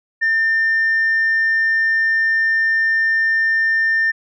sine tone, 1800 Hz, A6, 39 cents sharp, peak -12 dBFS, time 0.21-4.12 s, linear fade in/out 20 ms, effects tanh soft clip ceiling -11 dBFS

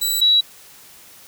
15% pulse / sine tone pair in turn, 3946 / 3901 Hz, B7 / B7, -2 / -22 cents, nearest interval unison, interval 20 cents, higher first, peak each -11 dBFS, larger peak neither, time 0.01-0.21 / 0.21-0.41 s, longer neither, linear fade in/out 10 ms, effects white hiss -45 dBFS RMS until 1.27 s

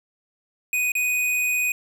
square tone with dropouts, 2489 Hz, D#7, in tune, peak -21 dBFS, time 0.73-1.72 s, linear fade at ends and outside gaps 2 ms, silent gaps 0.919-0.952 s, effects none

